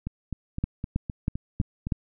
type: two click trains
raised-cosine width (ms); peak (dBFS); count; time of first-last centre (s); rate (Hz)
5; -12 / -18; 5 / 8; 0.64-1.922 / 0.07-1.869; 3.12 / 3.89
effects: none